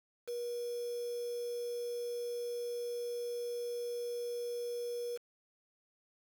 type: tone with quantisation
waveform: sine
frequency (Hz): 480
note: B4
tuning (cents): -49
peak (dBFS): -36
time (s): 0.27-5.18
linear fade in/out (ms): 20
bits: 8
effects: none